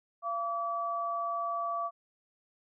sine tone pair together, 684 / 1150.3 Hz, F5 / D6, -36 / -36 cents, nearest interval major sixth, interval 900 cents, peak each -35 / -32 dBFS, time 0.22-1.91 s, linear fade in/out 50 ms, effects none

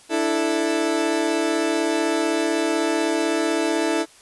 30% pulse chord, D suspended second, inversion none, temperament equal, 293.7 / 329.6 / 440 Hz, D4 / E4 / A4, 0 / 0 / 0 cents, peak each -24 / -19 / -23 dBFS, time 0.09-4.06 s, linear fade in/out 50 ms, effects white hiss -50 dBFS RMS until 4.21 s + resampled to 24000 Hz

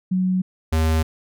sine / square tone pair in turn, 185 / 79.83 Hz, F#3 / D#2, 0 / +45 cents, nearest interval octave + minor third, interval 1455 cents, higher first, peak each -17 dBFS, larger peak neither, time 0.11-0.42 / 0.72-1.03 s, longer neither, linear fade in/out 10 ms, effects none

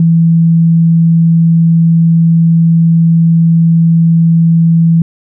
sine tone, 165.6 Hz, E3, 8 cents sharp, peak -4 dBFS, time 0-5.02 s, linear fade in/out 2 ms, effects none

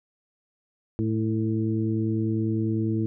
harmonic tone with a mistuned harmonic, 110 Hz, A2, in tune, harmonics 1 / 2 / 3 / 4, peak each -26 / -28 / -27 / -39 dBFS, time 0.99-3.06 s, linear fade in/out 0 ms, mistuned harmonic 4, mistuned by +29 cents, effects none

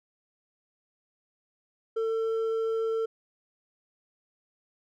sine tone with hard clipping, 448.8 Hz, A4, 34 cents sharp, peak -27 dBFS, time 1.96-3.06 s, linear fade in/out 10 ms, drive 4 dB, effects none

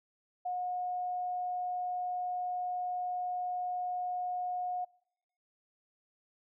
sine tone, 723 Hz, F#5, 40 cents flat, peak -32 dBFS, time 0.45-4.85 s, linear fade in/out 10 ms, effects noise-tail reverb RT60 0.8 s tail -25 dB re dry

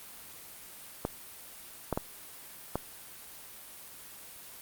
clicks, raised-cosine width 1 ms, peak -15 dBFS, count 4, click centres 1.051 / 1.927 / 1.975 / 2.756 s, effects white hiss -48 dBFS RMS until 4.61 s + Opus 32 kbps

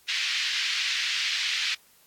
pink band-pass noise, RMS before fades -28 dBFS, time 0.08-1.75 s, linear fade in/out 10 ms, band 2100 to 4800 Hz, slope 24 dB/octave, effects white hiss -59 dBFS RMS until 2.06 s + AAC 64 kbps

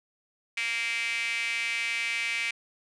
sawtooth tone with high-pass filter, 231.7 Hz, A#3, 10 cents flat, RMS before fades -30 dBFS, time 0.57-2.51 s, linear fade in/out 5 ms, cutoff 2300 Hz, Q 7, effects resampled to 22050 Hz

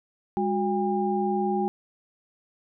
sine tone cluster, 204.3 / 365.6 / 805 Hz, G#3 / F#4 / G5, -28 / -21 / +46 cents, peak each -27 dBFS, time 0.37-1.68 s, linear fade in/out 0 ms, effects none

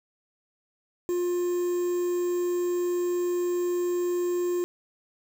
triangle tone with quantisation, 353.6 Hz, F4, 22 cents sharp, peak -22 dBFS, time 1.09-4.64 s, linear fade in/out 0 ms, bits 7, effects none

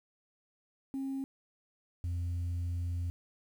sine tone pair in turn, 270 / 87.23 Hz, C#4 / F2, -45 / -2 cents, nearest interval octave + minor sixth, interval 1957 cents, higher first, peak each -32 / -29 dBFS, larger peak second, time 0.94-1.24 / 2.04-3.1 s, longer second, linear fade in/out 0 ms, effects tanh soft clip ceiling -31 dBFS + 10-bit

